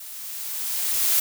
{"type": "noise with level ramp", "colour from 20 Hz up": "blue", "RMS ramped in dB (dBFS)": [-39, -19], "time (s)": [0, 1.2], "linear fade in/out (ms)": 5, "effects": []}